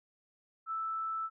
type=tone; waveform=sine; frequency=1318.5 Hz; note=E6; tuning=in tune; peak=-33 dBFS; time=0.66-1.3 s; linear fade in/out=50 ms; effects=none